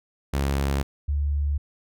sawtooth / sine tone pair in turn, 69.3 / 72.24 Hz, C#2 / D2, 0 / -28 cents, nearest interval minor second, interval 72 cents, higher second, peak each -18 / -21 dBFS, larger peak first, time 0.33-0.83 / 1.08-1.58 s, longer neither, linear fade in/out 10 ms, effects none

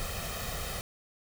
pink noise with comb filter, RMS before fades -36 dBFS, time 0-0.81 s, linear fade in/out 0 ms, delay 1.6 ms, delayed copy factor +0.7, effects none

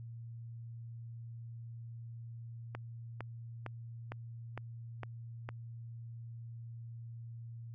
click train, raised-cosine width 0.5 ms, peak -26 dBFS, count 7, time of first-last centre 2.75-5.49 s, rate 2.19 Hz, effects added 116 Hz sine -44 dBFS peak until 7.74 s

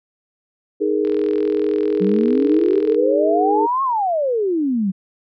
sine chord, D# suspended fourth, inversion none, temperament equal, 311.1 / 415.3 / 466.2 Hz, D#4 / G#4 / A#4, 0 / 0 / 0 cents, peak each -21 / -18 / -23 dBFS, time 0.8-3.67 s, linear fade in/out 20 ms
click train, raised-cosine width 0.3 ms, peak -21 dBFS, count 81, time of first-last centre 1.05-2.946 s, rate 42.2 Hz
sine exponential two-way sweep, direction up then down, 182.9 to 1100 to 182.9 Hz, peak -16 dBFS, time 2-4.92 s, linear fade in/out 20 ms, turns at 3.83 s
effects none

